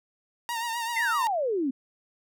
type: tone with vibrato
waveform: sawtooth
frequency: 930 Hz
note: A#5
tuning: 4 cents flat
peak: -25 dBFS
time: 0.49-1.27 s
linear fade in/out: 0 ms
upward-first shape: triangle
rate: 7.8 Hz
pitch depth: 64 cents each way
type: exponential sweep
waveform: sine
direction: down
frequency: 2142 to 251 Hz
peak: -24 dBFS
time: 0.96-1.71 s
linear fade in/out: 10 ms
effects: none